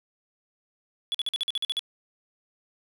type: tone bursts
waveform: triangle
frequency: 3400 Hz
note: G#7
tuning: 40 cents sharp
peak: -23 dBFS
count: 10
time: 1.12-1.793 s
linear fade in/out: 0 ms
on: 25 ms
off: 47 ms
effects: none